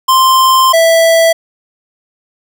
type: tone pair in turn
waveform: square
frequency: 1046.5 / 659 Hz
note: C6 / E5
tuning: 0 / -1 cents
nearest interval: minor sixth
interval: 801 cents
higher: first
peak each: -6 dBFS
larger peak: neither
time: 0.08-0.73 / 0.73-1.33 s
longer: first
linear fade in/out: 10 ms
effects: none